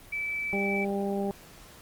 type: tone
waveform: sine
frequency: 2312 Hz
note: D7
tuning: 28 cents flat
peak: -29 dBFS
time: 0.12-0.85 s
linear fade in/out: 10 ms
type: harmonic tone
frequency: 198.7 Hz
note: G3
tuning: 24 cents sharp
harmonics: 1 / 2 / 3 / 4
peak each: -30 / -31 / -36 / -36 dBFS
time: 0.53-1.31 s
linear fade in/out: 0 ms
effects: pink hiss -51 dBFS RMS until 1.81 s + Opus 32 kbps